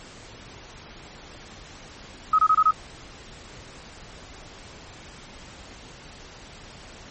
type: tone bursts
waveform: sine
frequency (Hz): 1270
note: D#6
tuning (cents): +35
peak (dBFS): -14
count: 5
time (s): 2.33-2.71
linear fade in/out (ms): 5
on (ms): 56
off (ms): 25
effects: pink hiss -44 dBFS RMS until 7.1 s + MP3 32 kbps